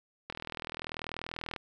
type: click train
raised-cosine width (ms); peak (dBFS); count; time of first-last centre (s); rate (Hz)
0.3; -21; 52; 0.3-1.562; 40.4
effects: none